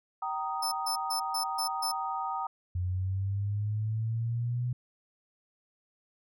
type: chord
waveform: sine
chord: Eb major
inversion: first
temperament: equal with one note detuned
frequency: 772.8 / 932.3 / 1244.5 Hz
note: G5 / Bb5 / Eb6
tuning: -25 / 0 / 0 cents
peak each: -35 dBFS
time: 0.22-2.47 s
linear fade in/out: 5 ms
type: tone bursts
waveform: sawtooth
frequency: 5274 Hz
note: E8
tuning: in tune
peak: -28 dBFS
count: 6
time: 0.62-1.92 s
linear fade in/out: 10 ms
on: 100 ms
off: 140 ms
type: linear sweep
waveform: sine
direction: up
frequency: 88.6 to 124.3 Hz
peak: -28 dBFS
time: 2.75-4.73 s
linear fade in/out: 5 ms
effects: none